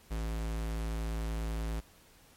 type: tone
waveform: square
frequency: 55 Hz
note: A1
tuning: in tune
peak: -33 dBFS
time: 0.1-1.81 s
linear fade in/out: 20 ms
effects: pink hiss -60 dBFS RMS until 2.36 s + MP3 64 kbps